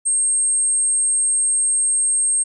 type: tone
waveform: sine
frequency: 8480 Hz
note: C9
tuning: 22 cents sharp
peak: -15 dBFS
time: 0.05-2.44 s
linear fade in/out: 20 ms
effects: none